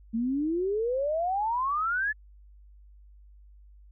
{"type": "exponential sweep", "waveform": "sine", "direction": "up", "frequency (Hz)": [220, 1760], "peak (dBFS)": -25, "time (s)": [0.13, 2.13], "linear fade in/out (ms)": 20, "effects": ["added 50 Hz sine -50 dBFS peak until 3.91 s"]}